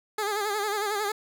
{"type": "tone with vibrato", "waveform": "15% pulse", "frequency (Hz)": 415.3, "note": "G#4", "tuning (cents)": 0, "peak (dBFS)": -20, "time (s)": [0.18, 1.12], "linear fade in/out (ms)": 5, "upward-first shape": "sine", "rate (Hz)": 11, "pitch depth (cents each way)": 76, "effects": []}